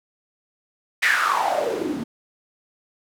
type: noise with band-pass filter sweep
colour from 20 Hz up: white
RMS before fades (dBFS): -22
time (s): 1.02-2.04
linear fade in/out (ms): 10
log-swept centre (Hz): 2100 to 220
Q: 7.5
effects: none